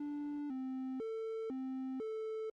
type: tone with pitch steps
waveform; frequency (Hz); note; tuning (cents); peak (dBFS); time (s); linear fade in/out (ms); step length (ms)
triangle; 292.1 / 261 / 445.9 / 262 / 439.3; D4 / C4 / A4 / C4 / A4; -9 / -4 / +23 / +2 / -3; -36; 0-2.5; 5; 500
effects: Opus 24 kbps